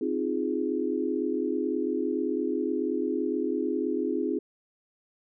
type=chord; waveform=sine; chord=F minor seventh; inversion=second; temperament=equal; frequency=261.6 / 311.1 / 349.2 / 415.3 Hz; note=C4 / Eb4 / F4 / Ab4; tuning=0 / 0 / 0 / 0 cents; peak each=-31 dBFS; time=0.01-4.39 s; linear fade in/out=5 ms; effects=none